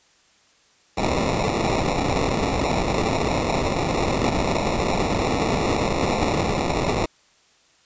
white noise with sample-and-hold, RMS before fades -22 dBFS, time 0.97-7.06 s, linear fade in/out 10 ms, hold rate 1575 Hz, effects white hiss -58 dBFS RMS until 7.85 s + resampled to 16000 Hz

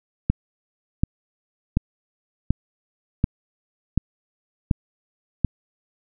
click train, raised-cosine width 5 ms, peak -5 dBFS, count 8, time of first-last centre 0.3-5.447 s, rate 1.36 Hz, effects none

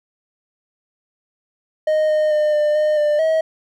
triangle tone with pitch steps, 619 / 614 / 605 / 599 / 609 / 596 / 639 Hz, D#5 / D#5 / D#5 / D5 / D#5 / D5 / D#5, -9 / -23 / -49 / +34 / -37 / +25 / +46 cents, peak -12 dBFS, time 1.87-3.41 s, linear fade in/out 5 ms, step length 220 ms, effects none

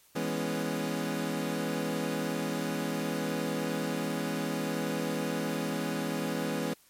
25% pulse chord, C# minor seventh, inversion first, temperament equal, 164.81 / 207.7 / 246.9 / 277.2 Hz, E3 / G#3 / B3 / C#4, 0 / 0 / 0 / 0 cents, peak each -32 dBFS, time 0.15-6.74 s, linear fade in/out 10 ms, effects white hiss -62 dBFS RMS until 6.89 s + MP3 64 kbps

